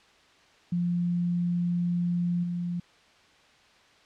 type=tone with level steps; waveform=sine; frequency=174.61 Hz; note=F3; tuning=in tune; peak=-24 / -28 dBFS; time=0.72-2.8 s; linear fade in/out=5 ms; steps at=2.43 s; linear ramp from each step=10 ms; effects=white hiss -58 dBFS RMS until 4.05 s + low-pass 4000 Hz 12 dB/octave